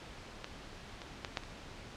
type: clicks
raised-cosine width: 0.2 ms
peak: -22 / -26 / -19 / -15 / -30 dBFS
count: 5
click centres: 0.444 / 1.018 / 1.248 / 1.372 / 1.436 s
effects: pink hiss -49 dBFS RMS until 1.96 s + low-pass 5000 Hz 12 dB/octave